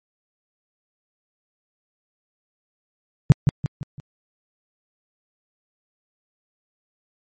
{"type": "tone with echo", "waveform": "sine", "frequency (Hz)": 141.1, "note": "C#3", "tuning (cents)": 31, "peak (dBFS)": -4, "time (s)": [3.3, 3.32], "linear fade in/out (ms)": 0, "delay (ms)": 170, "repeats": 4, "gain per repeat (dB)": -7, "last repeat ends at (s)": 4, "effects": ["tanh soft clip ceiling -3 dBFS", "MP3 32 kbps"]}